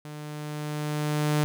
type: tone with level ramp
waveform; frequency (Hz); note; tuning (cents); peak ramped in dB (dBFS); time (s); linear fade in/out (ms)
sawtooth; 150; D3; +37; -34 to -17; 0.05-1.44; 0
effects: none